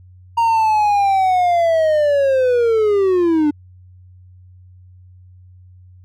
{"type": "linear sweep", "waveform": "triangle", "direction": "down", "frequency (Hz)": [934, 290.5], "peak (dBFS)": -10, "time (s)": [0.37, 3.51], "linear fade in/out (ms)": 10, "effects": ["added 91 Hz sine -41 dBFS peak until 6.04 s"]}